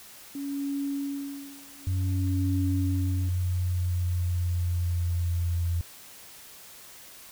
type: tone with tremolo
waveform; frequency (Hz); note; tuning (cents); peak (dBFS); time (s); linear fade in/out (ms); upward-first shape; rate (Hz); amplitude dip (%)
sine; 280.2; C#4; +19; -27; 0.35-3.29; 2; sine; 0.55; 95
type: tone with pitch glide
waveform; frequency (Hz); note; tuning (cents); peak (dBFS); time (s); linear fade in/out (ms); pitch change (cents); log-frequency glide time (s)
sine; 92.7 to 85.5; F#2 to F2; +4 to -36; -24; 1.87-5.81; 0; -140; 2.34-5.64
effects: white hiss -48 dBFS RMS until 7.31 s